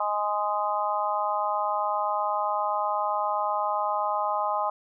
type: harmonic tone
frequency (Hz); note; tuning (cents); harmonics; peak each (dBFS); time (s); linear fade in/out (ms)
207.7; G#3; 0; 3 / 4 / 5 / 6; -31 / -28 / -29 / -31; 0-4.7; 5
effects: none